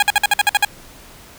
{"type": "tone bursts", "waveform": "15% pulse", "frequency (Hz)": 822, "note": "G#5", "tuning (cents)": -18, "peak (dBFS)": -4, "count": 9, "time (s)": [0, 0.649], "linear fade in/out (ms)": 2, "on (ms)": 25, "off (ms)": 53, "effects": ["pink hiss -42 dBFS RMS until 1.38 s"]}